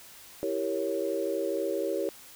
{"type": "chord", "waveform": "sine", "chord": "E diminished seventh", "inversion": "none", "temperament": "equal with one note detuned", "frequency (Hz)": [329.6, 393.6, 466.2, 554.4], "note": ["E4", "G4", "Bb4", "Db5"], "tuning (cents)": [0, 7, 0, 0], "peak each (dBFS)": [-34, -32, -34, -32], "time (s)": [0.43, 2.09], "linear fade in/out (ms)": 0, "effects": ["white hiss -50 dBFS RMS until 2.35 s"]}